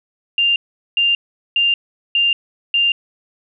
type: tone bursts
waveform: sine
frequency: 2794 Hz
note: F7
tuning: in tune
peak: -12 dBFS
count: 5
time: 0.38-2.92 s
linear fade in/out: 2 ms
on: 180 ms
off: 410 ms
effects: none